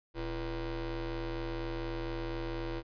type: ring-modulated tone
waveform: 30% pulse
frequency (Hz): 151.4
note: D#3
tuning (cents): -47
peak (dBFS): -29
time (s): 0.14-2.83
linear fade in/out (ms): 50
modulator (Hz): 185
effects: resampled to 11025 Hz